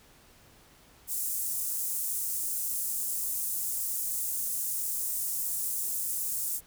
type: high-pass noise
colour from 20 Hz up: pink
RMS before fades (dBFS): -32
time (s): 1.07-6.61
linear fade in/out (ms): 50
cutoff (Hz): 8200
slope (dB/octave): 24
effects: pink hiss -58 dBFS RMS until 6.66 s

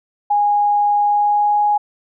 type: tone with pitch glide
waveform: sine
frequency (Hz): 824 to 830.7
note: G#5 to G#5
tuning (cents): -14 to 0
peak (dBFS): -12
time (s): 0.3-1.78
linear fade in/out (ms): 10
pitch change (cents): +14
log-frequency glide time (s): 0.98-1.62
effects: none

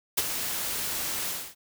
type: noise with ADSR envelope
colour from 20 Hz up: white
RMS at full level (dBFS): -22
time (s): 0.17-1.55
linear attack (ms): 13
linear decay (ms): 31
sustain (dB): -9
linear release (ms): 270
effects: none

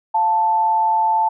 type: tone pair together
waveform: sine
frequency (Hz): 700 / 881.9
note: F5 / A5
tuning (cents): +4 / +4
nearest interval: major third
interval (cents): 400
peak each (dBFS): -25 / -14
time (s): 0.14-1.29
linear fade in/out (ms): 10
effects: none

